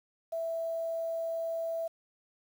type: tone with quantisation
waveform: sine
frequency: 659.3 Hz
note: E5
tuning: in tune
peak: -31 dBFS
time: 0.32-1.88 s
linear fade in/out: 10 ms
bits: 9
effects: none